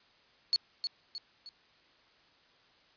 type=tone with echo; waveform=sine; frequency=4387 Hz; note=C#8; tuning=19 cents flat; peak=-23 dBFS; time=0.53-0.56 s; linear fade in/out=0 ms; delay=310 ms; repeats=3; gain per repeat=-7 dB; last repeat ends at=1.49 s; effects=white hiss -64 dBFS RMS until 2.96 s + resampled to 11025 Hz